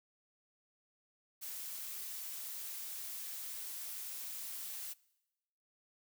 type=noise; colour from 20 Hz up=blue; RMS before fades=-44 dBFS; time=1.41-4.94 s; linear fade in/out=20 ms; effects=noise-tail reverb RT60 1.0 s tail -23 dB re dry